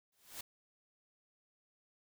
white noise with exponential growth, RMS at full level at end -42 dBFS, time 0.12-0.41 s, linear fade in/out 5 ms, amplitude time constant 62 ms, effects none

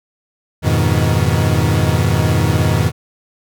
40% pulse chord, F half-diminished seventh, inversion none, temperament equal with one note detuned, 87.31 / 103.83 / 123.47 / 156.37 Hz, F2 / Ab2 / Cb3 / Eb3, 0 / 0 / 0 / +9 cents, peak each -17 dBFS, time 0.62-2.92 s, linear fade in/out 50 ms, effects none

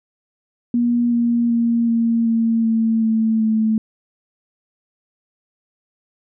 sine tone with pitch steps, 239 / 236.1 / 233.3 / 230.5 / 227.7 / 224.9 / 222.2 / 219.5 Hz, A#3 / A#3 / A#3 / A#3 / A#3 / A3 / A3 / A3, +43 / +22 / +2 / -19 / -40 / +38 / +17 / -4 cents, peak -14 dBFS, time 0.74-3.78 s, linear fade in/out 2 ms, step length 380 ms, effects none

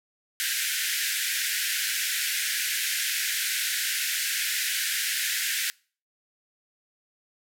pink band-pass noise, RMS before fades -28 dBFS, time 0.4-5.7 s, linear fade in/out 0 ms, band 1500 to 16000 Hz, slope 96 dB/octave, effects noise-tail reverb RT60 0.4 s tail -25 dB re dry

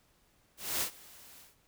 white noise with ADSR envelope, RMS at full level -31 dBFS, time 0.57-1.56 s, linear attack 240 ms, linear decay 94 ms, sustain -23 dB, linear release 160 ms, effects pink hiss -69 dBFS RMS until 1.67 s

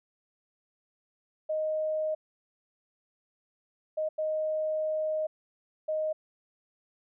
sine tone bursts at uneven times, 622.3 Hz, D#5, in tune, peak -27 dBFS, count 4, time 1.49-2.15 / 3.97-4.09 / 4.18-5.27 / 5.88-6.13 s, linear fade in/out 10 ms, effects none

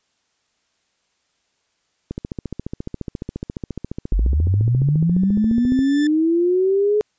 click train, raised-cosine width 3 ms, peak -14 dBFS, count 54, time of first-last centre 2.11-5.791 s, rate 14.4 Hz
sine linear sweep, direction up, 41.51 to 426.4 Hz, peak -14 dBFS, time 4.12-7.01 s, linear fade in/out 0 ms
sawtooth tone with exponential growth, 1760 Hz, A6, in tune, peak -23 dBFS, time 5.1-6.07 s, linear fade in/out 2 ms, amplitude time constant 210 ms
effects white hiss -68 dBFS RMS until 7.18 s + resampled to 16000 Hz

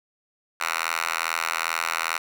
5% pulse tone with high-pass filter, 82.41 Hz, E2, in tune, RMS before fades -27 dBFS, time 0.6-2.18 s, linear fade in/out 5 ms, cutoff 1500 Hz, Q 4.1, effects none

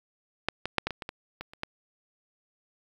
clicks, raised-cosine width 0.3 ms, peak -9 / -14 / -6 / -12 / -18 / -20 / -19 / -21 / -29 / -15 dBFS, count 10, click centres 0.486 / 0.656 / 0.783 / 0.87 / 0.907 / 1.022 / 1.091 / 1.41 / 1.535 / 1.634 s, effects 8-bit

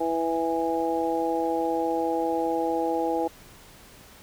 harmonic tone, 164.81 Hz, E3, in tune, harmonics 2 / 3 / 4 / 5, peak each -28 / -28 / -32 / -28 dBFS, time 0-3.28 s, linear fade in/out 10 ms, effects pink hiss -50 dBFS RMS until 4.22 s

